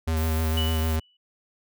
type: tone with vibrato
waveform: square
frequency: 80 Hz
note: D#2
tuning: 49 cents sharp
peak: -23 dBFS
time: 0.07-1 s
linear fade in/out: 10 ms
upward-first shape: sine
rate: 6.6 Hz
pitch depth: 24 cents each way
type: noise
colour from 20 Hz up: violet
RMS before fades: -38 dBFS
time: 0.17-0.96 s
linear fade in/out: 0 ms
type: tone with exponential decay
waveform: sine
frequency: 2960 Hz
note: F#7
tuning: in tune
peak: -25 dBFS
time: 0.57-1.17 s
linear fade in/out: 5 ms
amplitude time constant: 130 ms
effects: none